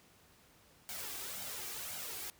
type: noise with flanger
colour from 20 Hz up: white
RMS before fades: -43 dBFS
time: 0.89-2.3 s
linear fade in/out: 0 ms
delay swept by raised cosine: 1.3 to 2.6 ms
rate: 1.9 Hz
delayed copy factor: +0.55
effects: pink hiss -64 dBFS RMS until 2.39 s + high-pass 60 Hz 12 dB/octave